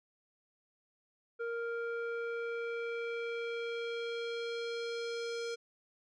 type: tone with low-pass filter sweep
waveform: square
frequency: 466.2 Hz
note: A#4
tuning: in tune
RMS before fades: -38 dBFS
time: 1.39-5.56 s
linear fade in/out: 20 ms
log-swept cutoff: 1300 to 5700 Hz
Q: 1.9
effects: none

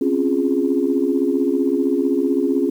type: chord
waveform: sine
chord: Db major seventh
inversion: third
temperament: equal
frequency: 261.6 / 277.2 / 349.2 / 415.3 Hz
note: C4 / Db4 / F4 / Ab4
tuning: 0 / 0 / 0 / 0 cents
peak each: -22 / -19 / -21 / -22 dBFS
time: 0.01-2.7 s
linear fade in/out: 5 ms
effects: tanh soft clip ceiling -5 dBFS + 8-bit

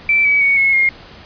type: tone with pitch steps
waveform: sine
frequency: 2331 / 2280 / 2231 / 2182 / 2135 Hz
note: D7 / C#7 / C#7 / C#7 / C7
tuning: -14 / +48 / +11 / -28 / +34 cents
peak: -10 dBFS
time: 0.09-0.89 s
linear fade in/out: 2 ms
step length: 160 ms
effects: pink hiss -39 dBFS RMS until 1.25 s + resampled to 11025 Hz

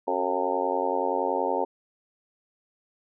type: harmonic tone with a mistuned harmonic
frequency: 90.6 Hz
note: F#2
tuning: 36 cents flat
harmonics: 3 / 4 / 5 / 6 / 7 / 8 / 9 / 10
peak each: -35 / -32 / -31 / -30 / -35 / -33 / -32 / -30 dBFS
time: 0.07-1.65 s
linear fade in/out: 10 ms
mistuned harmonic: 4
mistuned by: +52 cents
effects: none

